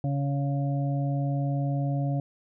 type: harmonic tone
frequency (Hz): 140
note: C#3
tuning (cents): +18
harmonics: 1 / 2 / 4 / 5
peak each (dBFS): -25 / -33 / -38 / -38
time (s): 0.04-2.2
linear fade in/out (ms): 2
effects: none

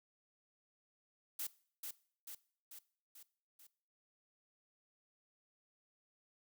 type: noise with echo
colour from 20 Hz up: blue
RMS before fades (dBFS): -41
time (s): 1.39-1.47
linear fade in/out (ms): 5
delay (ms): 440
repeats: 5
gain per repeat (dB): -4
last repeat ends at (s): 3.67
effects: noise-tail reverb RT60 0.5 s tail -20 dB re dry

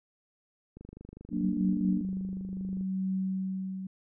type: click train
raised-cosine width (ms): 3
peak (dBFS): -33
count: 52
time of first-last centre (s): 0.77-2.81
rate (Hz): 25
type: chord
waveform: sine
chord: Gb augmented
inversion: none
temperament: equal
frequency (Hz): 185 / 233.1 / 293.7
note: Gb3 / Bb3 / D4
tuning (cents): 0 / 0 / 0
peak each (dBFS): -32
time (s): 1.3-2.05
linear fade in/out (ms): 50
type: tone with tremolo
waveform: sine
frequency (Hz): 189.4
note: F#3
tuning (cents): +41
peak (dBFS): -27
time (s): 1.43-3.87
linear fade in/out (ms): 5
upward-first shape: triangle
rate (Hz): 0.73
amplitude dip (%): 60
effects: none

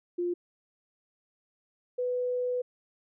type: tone pair in turn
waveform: sine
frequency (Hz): 351 / 496.4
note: F4 / B4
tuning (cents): +9 / +9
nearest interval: tritone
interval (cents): 600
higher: second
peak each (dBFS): -27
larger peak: neither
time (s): 0.18-0.34 / 1.98-2.62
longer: second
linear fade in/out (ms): 10
effects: none

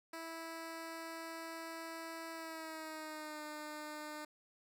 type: tone with pitch glide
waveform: 10% pulse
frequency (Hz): 327.9 to 302.4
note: E4 to D#4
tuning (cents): -9 to -49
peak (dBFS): -36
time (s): 0.13-4.25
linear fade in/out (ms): 5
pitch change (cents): -140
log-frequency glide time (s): 2.33-3.42
effects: none

